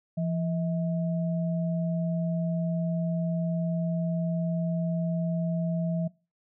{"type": "tone pair together", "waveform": "sine", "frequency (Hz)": [169.38, 640], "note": ["E3", "D#5"], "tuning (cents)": [47, 49], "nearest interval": "octave + major seventh", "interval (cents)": 2302, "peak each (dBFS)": [-26, -35], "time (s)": [0.17, 6.08], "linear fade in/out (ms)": 10, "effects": ["noise-tail reverb RT60 0.3 s tail -21 dB re dry"]}